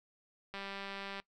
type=click train; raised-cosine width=0.3 ms; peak=-27 dBFS; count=131; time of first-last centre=0.54-1.2 s; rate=197 Hz; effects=noise-tail reverb RT60 0.1 s tail -21 dB re dry